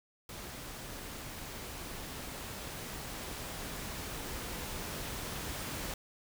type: noise with level ramp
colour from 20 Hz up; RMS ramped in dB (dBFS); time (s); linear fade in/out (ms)
pink; -45 to -39; 0.29-5.94; 2
effects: none